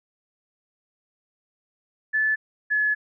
sine tone pair in turn, 1738 / 1707.2 Hz, A6 / G#6, -22 / +47 cents, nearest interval unison, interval 31 cents, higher first, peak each -19 dBFS, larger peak neither, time 2.13-2.36 / 2.7-2.95 s, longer second, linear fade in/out 20 ms, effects none

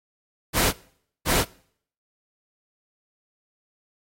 pink noise with echo, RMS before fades -20 dBFS, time 0.53-0.73 s, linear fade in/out 50 ms, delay 720 ms, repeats 1, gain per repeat -2 dB, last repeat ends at 1.45 s, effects noise-tail reverb RT60 0.6 s tail -23 dB re dry + AAC 48 kbps

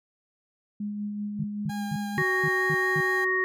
sine tone with tremolo, 207.1 Hz, G#3, 5 cents flat, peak -28 dBFS, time 0.8-2.18 s, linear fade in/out 5 ms, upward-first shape sine, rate 5.2 Hz, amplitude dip 30%
sine tone bursts, 154 Hz, D#3, 17 cents flat, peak -27 dBFS, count 7, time 1.39-3.007 s, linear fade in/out 5 ms, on 51 ms, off 210 ms
30% pulse tone with vibrato, 812 Hz, G#5, 39 cents flat, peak -33 dBFS, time 1.69-3.25 s, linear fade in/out 10 ms, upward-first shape sine, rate 4.4 Hz, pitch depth 13 cents each way
harmonic tone, 373.1 Hz, F#4, 14 cents sharp, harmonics 1 / 3 / 5, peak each -28 / -32 / -24 dBFS, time 2.18-3.44 s, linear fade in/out 0 ms
effects none

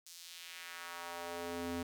square tone with high-pass filter sweep, 86 Hz, F2, 26 cents flat, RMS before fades -44 dBFS, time 0.06-1.83 s, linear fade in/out 5 ms, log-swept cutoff 5800 to 200 Hz, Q 1.3, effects none

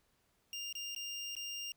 25% pulse tone with dropouts, 2800 Hz, F7, 4 cents sharp, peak -36 dBFS, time 0.53-1.72 s, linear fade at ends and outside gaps 1 ms, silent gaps 0.727-0.752 / 0.949-0.962 / 1.352-1.366 s, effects pink hiss -75 dBFS RMS until 1.76 s

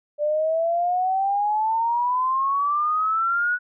sine exponential sweep, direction up, 587.3 to 1480 Hz, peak -19 dBFS, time 0.18-3.59 s, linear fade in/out 50 ms, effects none

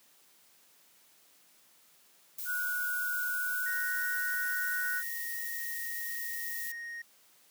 violet noise, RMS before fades -39 dBFS, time 2.38-6.72 s, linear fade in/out 5 ms
sine tone with pitch glide, 1462 to 1478.1 Hz, F#6 to F#6, -21 to -2 cents, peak -31 dBFS, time 2.45-5.03 s, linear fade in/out 50 ms, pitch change +19 cents, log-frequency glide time 3.22-3.7 s
triangle tone, 1864.7 Hz, A#6, in tune, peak -37 dBFS, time 3.66-7.02 s, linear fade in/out 5 ms
effects white hiss -63 dBFS RMS until 7.5 s + high-pass 150 Hz 12 dB/octave

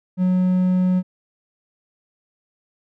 triangle tone, 183.3 Hz, F#3, 16 cents flat, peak -13 dBFS, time 0.17-1.03 s, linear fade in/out 50 ms, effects none

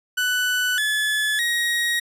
30% pulse tone with pitch steps, 1491 / 1719 / 1889 Hz, F#6 / A6 / A#6, +13 / -41 / +22 cents, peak -17 dBFS, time 0.17-2 s, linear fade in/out 10 ms, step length 610 ms, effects resampled to 32000 Hz

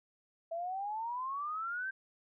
sine exponential sweep, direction up, 655 to 1587 Hz, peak -35 dBFS, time 0.51-1.91 s, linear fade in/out 10 ms, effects none

